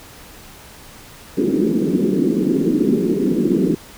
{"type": "band-pass noise", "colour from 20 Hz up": "white", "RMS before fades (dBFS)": -17, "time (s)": [1.37, 3.75], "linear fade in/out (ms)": 5, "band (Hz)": [170, 390], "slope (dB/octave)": 48, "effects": ["pink hiss -41 dBFS RMS until 3.97 s"]}